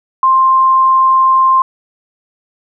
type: tone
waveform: sine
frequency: 1052 Hz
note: C6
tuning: 9 cents sharp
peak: -6 dBFS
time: 0.23-1.62 s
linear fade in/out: 2 ms
effects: none